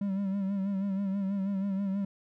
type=tone with vibrato; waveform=triangle; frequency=196 Hz; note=G3; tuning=in tune; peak=-26 dBFS; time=0.01-2.05 s; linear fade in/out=5 ms; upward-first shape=sine; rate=6.2 Hz; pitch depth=54 cents each way; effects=none